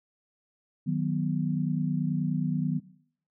sine chord, B major, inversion first, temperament equal, 155.56 / 185 / 246.9 Hz, D#3 / F#3 / B3, 0 / 0 / 0 cents, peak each -28 / -29 / -31 dBFS, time 0.86-2.8 s, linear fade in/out 20 ms, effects noise-tail reverb RT60 0.6 s tail -18 dB re dry

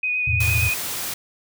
sine tone with vibrato, 2489 Hz, D#7, in tune, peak -20 dBFS, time 0.03-0.74 s, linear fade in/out 5 ms, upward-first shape triangle, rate 8.7 Hz, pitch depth 22 cents each way
sine chord, E suspended fourth, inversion none, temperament equal, 82.41 / 110 / 123.47 Hz, E2 / A2 / B2, 0 / 0 / 0 cents, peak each -23 / -23 / -29 dBFS, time 0.27-0.7 s, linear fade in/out 10 ms
white noise, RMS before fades -28 dBFS, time 0.4-1.14 s, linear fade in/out 5 ms
effects none

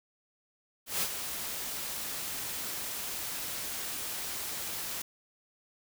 white noise with ADSR envelope, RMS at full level -29 dBFS, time 0.86-5.02 s, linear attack 160 ms, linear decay 53 ms, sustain -8 dB, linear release 4 ms, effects none

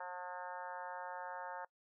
harmonic tone, 179.9 Hz, F#3, 48 cents flat, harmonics 3 / 4 / 5 / 6 / 7 / 8 / 9 / 10, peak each -50 / -51 / -45 / -55 / -54 / -54 / -53 / -60 dBFS, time 0-1.65 s, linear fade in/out 5 ms, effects noise-tail reverb RT60 0.1 s tail -23 dB re dry

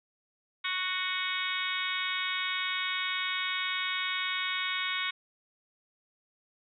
harmonic tone with a mistuned harmonic, 370 Hz, F#4, in tune, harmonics 3 / 4 / 5 / 6 / 7 / 8 / 9 / 10, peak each -38 / -38 / -39 / -34 / -43 / -41 / -39 / -37 dBFS, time 0.64-5.11 s, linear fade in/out 10 ms, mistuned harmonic 7, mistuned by -35 cents, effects none

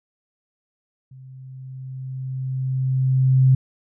sine tone with level ramp, 131 Hz, C3, 2 cents sharp, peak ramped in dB -40 to -10 dBFS, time 1.11-3.55 s, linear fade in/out 5 ms, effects none

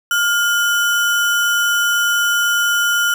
sine tone with sample-and-hold, 1412 Hz, F6, 19 cents sharp, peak -13 dBFS, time 0.11-3.14 s, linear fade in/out 2 ms, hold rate 4410 Hz, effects none

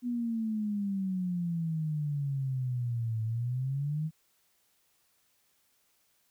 sine exponential two-way sweep, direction down then up, 246.9 to 110 to 160.5 Hz, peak -29 dBFS, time 0.02-4.11 s, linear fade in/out 50 ms, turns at 3.23 s, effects white hiss -71 dBFS RMS until 6.3 s

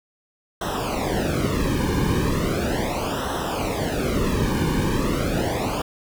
brown noise with flanger, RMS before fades -23 dBFS, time 0.61-5.82 s, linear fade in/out 5 ms, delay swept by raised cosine 0.43 to 1.53 ms, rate 0.37 Hz, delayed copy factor -0.95, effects none

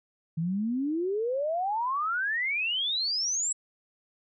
sine exponential sweep, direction up, 156.6 to 7902 Hz, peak -26 dBFS, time 0.37-3.53 s, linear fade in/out 10 ms, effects none

